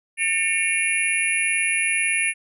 sine tone cluster, 1803 / 2210 / 2388 / 2746 / 10310 Hz, A6 / C#7 / D7 / F7 / E9, +42 / -6 / +28 / -30 / -40 cents, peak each -28 / -25 / -24 / -26 / -26 dBFS, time 0.17-2.34 s, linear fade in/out 50 ms, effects none

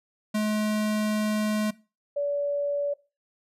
square / sine tone pair in turn, 213 / 573.6 Hz, G#3 / D5, +44 / -41 cents, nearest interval octave + perfect fourth, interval 1715 cents, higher second, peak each -24 dBFS, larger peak neither, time 0.34-1.71 / 2.16-2.94 s, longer first, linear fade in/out 10 ms, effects noise-tail reverb RT60 0.3 s tail -20 dB re dry + resampled to 32000 Hz

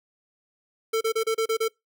square tone bursts, 446.9 Hz, A4, 27 cents sharp, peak -22 dBFS, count 7, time 0.93-1.683 s, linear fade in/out 10 ms, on 81 ms, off 31 ms, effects noise-tail reverb RT60 0.2 s tail -26 dB re dry

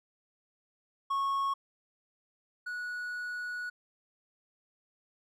triangle tone pair in turn, 1100 / 1465.2 Hz, C#6 / F#6, -14 / -17 cents, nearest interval perfect fourth, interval 497 cents, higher second, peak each -26 / -33 dBFS, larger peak first, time 1.1-1.54 / 2.66-3.7 s, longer second, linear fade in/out 10 ms, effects none

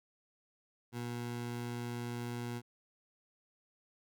20% pulse tone, 119.9 Hz, A#2, 49 cents sharp, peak -33 dBFS, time 0.92-2.62 s, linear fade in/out 50 ms, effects none

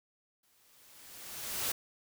white noise with exponential growth, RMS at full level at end -32 dBFS, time 0.43-1.72 s, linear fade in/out 5 ms, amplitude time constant 280 ms, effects none

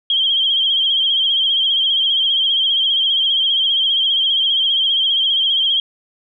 sine tone with vibrato, 3192 Hz, G7, 31 cents sharp, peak -13 dBFS, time 0.1-5.8 s, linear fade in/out 2 ms, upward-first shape sine, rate 15 Hz, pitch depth 59 cents each way, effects none

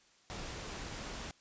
pink noise, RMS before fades -43 dBFS, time 0.3-1.31 s, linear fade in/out 0 ms, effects white hiss -66 dBFS RMS until 1.4 s + resampled to 16000 Hz

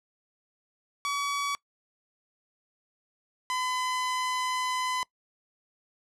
sawtooth tone pair in turn, 1136 / 1012.1 Hz, C#6 / B5, +42 / +42 cents, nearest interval major second, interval 200 cents, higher first, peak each -24 dBFS, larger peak neither, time 1.05-1.55 / 3.5-5.03 s, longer second, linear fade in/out 0 ms, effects noise-tail reverb RT60 0.1 s tail -23 dB re dry + low-pass 9000 Hz 12 dB/octave

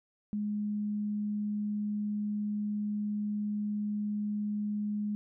sine tone, 208.5 Hz, G#3, 7 cents sharp, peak -30 dBFS, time 0.33-5.15 s, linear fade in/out 0 ms, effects none

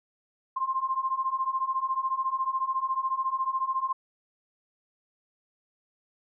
sine beating tone pair, 1046.5 / 1060.5 Hz, C6 / C6, 0 / +23 cents, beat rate 14 Hz, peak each -30 / -28 dBFS, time 0.56-3.93 s, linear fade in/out 10 ms, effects none

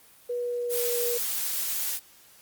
sine tone with pitch glide, 485.4 to 478.7 Hz, B4 to A#4, -30 to +46 cents, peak -27 dBFS, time 0.29-1.18 s, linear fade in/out 10 ms, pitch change -24 cents, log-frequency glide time 0.43-1.03 s
blue noise, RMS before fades -29 dBFS, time 0.69-2 s, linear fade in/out 50 ms
effects white hiss -55 dBFS RMS until 2.41 s + Opus 32 kbps

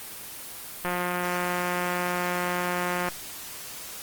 click train, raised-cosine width 0.5 ms, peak -13 dBFS, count 399, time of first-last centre 0.85-3.086 s, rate 178 Hz, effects white hiss -39 dBFS RMS until 4.02 s + Opus 24 kbps

